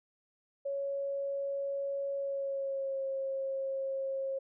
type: tone with pitch glide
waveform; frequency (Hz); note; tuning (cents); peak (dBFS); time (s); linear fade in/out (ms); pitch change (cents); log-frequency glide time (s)
sine; 556 to 539.2; C#5 to C#5; +5 to -48; -32; 0.65-4.39; 10; -53; 2.16-3.05
effects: none